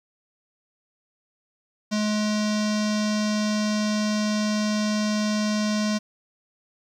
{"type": "tone with low-pass filter", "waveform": "square", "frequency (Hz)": 211.7, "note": "G#3", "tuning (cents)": 33, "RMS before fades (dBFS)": -24, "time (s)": [1.91, 5.99], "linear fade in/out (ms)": 20, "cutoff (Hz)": 5600, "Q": 3.5, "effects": ["9-bit"]}